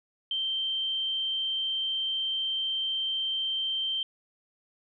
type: tone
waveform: sine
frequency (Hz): 3132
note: G7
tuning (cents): -2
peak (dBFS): -27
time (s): 0.31-4.03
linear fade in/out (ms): 2
effects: none